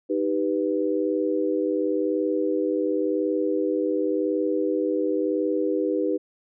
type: chord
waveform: sine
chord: Eb augmented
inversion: none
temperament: equal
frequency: 311.1 / 392 / 493.9 Hz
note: Eb4 / G4 / B4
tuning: 0 / 0 / 0 cents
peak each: -25 / -26 / -26 dBFS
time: 0.09-6.18 s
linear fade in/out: 20 ms
effects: none